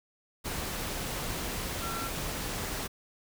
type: tone in noise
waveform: sine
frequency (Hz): 1356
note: E6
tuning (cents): +49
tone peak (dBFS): -37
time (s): 1.81-2.09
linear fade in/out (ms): 20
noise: pink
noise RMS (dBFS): -35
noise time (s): 0.44-2.88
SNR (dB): -5
effects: none